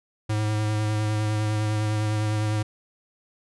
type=tone with vibrato; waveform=square; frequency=106.9 Hz; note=A2; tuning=49 cents flat; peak=-23 dBFS; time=0.29-2.63 s; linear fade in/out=10 ms; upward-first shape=sine; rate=9.9 Hz; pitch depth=19 cents each way; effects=resampled to 24000 Hz